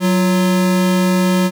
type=tone pair together; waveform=square; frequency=185 / 349.2 Hz; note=F#3 / F4; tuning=0 / 0 cents; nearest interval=major seventh; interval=1100 cents; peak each=-13 / -22 dBFS; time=0-1.51 s; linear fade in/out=50 ms; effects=none